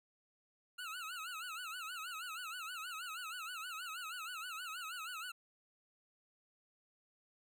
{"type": "tone with vibrato", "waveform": "25% pulse", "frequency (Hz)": 1374, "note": "F6", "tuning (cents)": -29, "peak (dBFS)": -39, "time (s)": [0.78, 5.32], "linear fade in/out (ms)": 10, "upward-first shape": "sine", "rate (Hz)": 6.3, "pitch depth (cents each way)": 150, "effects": []}